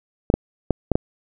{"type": "clicks", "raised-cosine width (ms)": 2, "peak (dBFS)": -3, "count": 5, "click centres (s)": [0.301, 0.34, 0.707, 0.917, 0.955], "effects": []}